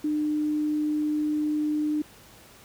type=tone; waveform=sine; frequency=301.7 Hz; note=D4; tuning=47 cents sharp; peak=-23 dBFS; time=0.04-2.02 s; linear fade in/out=5 ms; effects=pink hiss -51 dBFS RMS until 2.64 s + high-pass 60 Hz 12 dB/octave